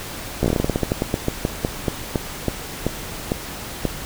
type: slowing click train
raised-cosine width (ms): 2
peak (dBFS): -5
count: 24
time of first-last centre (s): 0.43-3.853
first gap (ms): 14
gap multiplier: 1.18
effects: pink hiss -32 dBFS RMS until 4.05 s